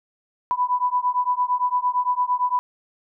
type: beating tone pair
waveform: sine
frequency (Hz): 987.8 / 996.6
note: B5 / B5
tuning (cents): 0 / +15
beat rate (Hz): 8.8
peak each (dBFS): -22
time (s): 0.51-2.59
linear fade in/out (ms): 0
effects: none